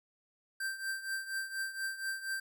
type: tone with tremolo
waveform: square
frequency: 1568 Hz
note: G6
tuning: in tune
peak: -33 dBFS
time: 0.6-2.4 s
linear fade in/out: 5 ms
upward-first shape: triangle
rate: 4.2 Hz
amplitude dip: 80%
effects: none